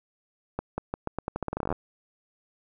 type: accelerating click train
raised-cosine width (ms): 1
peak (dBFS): -15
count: 19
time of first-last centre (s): 0.59-1.726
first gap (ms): 190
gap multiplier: 0.84
effects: none